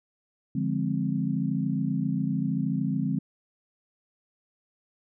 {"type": "chord", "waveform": "sine", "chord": "D half-diminished seventh", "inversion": "none", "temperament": "equal", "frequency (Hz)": [146.83, 174.61, 207.7, 261.6], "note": ["D3", "F3", "Ab3", "C4"], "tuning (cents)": [0, 0, 0, 0], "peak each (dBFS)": -30, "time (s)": [0.55, 3.19], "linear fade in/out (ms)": 5, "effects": []}